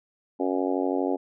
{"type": "harmonic tone", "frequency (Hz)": 92.5, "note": "F#2", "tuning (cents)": 0, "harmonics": [3, 4, 5, 6, 7, 8, 9], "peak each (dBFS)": [-27, -29, -31, -33, -34, -35, -36], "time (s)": [0.39, 1.17], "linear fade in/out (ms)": 20, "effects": []}